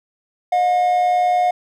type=tone pair together; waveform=triangle; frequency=619.1 / 719 Hz; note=D#5 / F#5; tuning=-9 / -50 cents; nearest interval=minor third; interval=259 cents; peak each=-22 / -12 dBFS; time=0.52-1.51 s; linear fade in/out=5 ms; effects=none